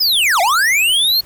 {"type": "linear two-way sweep", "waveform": "square", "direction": "down then up", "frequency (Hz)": [5220, 650, 4387], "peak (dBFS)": -12, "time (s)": [0, 1.21], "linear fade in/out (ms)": 10, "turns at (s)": 0.41, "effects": ["pink hiss -44 dBFS RMS until 1.25 s"]}